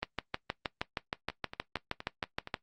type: two click trains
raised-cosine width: 0.3 ms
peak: -15 / -24 dBFS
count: 17 / 6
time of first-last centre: 0.03-2.542 / 1.3-2.474 s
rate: 6.37 / 4.26 Hz
effects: noise-tail reverb RT60 0.1 s tail -18 dB re dry + Opus 32 kbps